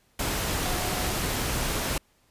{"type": "tone in noise", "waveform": "sine", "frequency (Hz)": 726, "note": "F#5", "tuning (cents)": -33, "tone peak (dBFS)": -37, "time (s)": [0.65, 1.11], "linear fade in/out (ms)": 5, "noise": "pink", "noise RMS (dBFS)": -28, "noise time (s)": [0.19, 1.98], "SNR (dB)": -12, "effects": ["pink hiss -65 dBFS RMS until 2.3 s", "resampled to 32000 Hz"]}